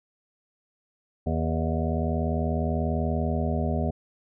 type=harmonic tone with a mistuned harmonic; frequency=80.3 Hz; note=E2; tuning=45 cents flat; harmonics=1 / 2 / 3 / 5 / 6 / 7 / 8 / 9; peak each=-27 / -30 / -30 / -35 / -39 / -36 / -35 / -36 dBFS; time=1.26-3.91 s; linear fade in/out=10 ms; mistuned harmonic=7; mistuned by=+59 cents; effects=none